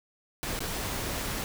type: noise with dropouts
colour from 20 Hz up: pink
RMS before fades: -33 dBFS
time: 0.43-1.44 s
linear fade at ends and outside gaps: 0 ms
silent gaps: 0.591-0.605 s
effects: none